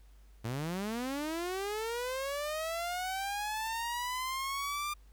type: linear sweep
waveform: sawtooth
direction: up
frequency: 107.9 to 1200 Hz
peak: -30 dBFS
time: 0.44-4.94 s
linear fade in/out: 10 ms
effects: added 50 Hz sine -54 dBFS peak until 5.12 s + pink hiss -69 dBFS RMS until 5.12 s